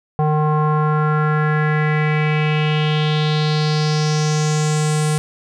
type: tone with low-pass filter sweep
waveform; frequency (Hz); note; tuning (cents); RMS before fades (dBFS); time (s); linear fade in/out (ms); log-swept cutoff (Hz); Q
square; 152.6; D#3; -33; -17; 0.19-5.18; 0; 870 to 9300; 3.8
effects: none